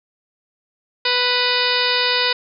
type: harmonic tone with a mistuned harmonic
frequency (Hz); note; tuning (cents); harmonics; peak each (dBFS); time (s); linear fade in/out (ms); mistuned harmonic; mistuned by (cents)
493.9; B4; 0; 1 / 2 / 3 / 4 / 5 / 6 / 7 / 8 / 9 / 10; -25 / -25 / -25 / -25 / -25 / -25 / -25 / -25 / -25 / -25; 1.05-2.33; 5; 7; +90
effects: none